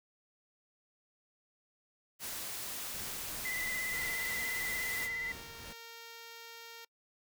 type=noise; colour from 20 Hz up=white; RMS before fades=-41 dBFS; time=2.19-5.09 s; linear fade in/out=50 ms
type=noise with tremolo; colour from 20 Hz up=pink; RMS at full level=-49 dBFS; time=2.94-5.73 s; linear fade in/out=5 ms; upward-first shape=triangle; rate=3 Hz; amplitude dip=50%
type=tone with vibrato; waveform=sine; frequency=2014 Hz; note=B6; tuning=33 cents sharp; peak=-35 dBFS; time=3.45-5.32 s; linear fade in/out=2 ms; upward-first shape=triangle; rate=17 Hz; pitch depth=49 cents each way
type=tone; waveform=5% pulse; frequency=461.7 Hz; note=A#4; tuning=17 cents flat; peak=-36 dBFS; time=3.93-6.85 s; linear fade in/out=5 ms
effects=noise-tail reverb RT60 0.1 s tail -25 dB re dry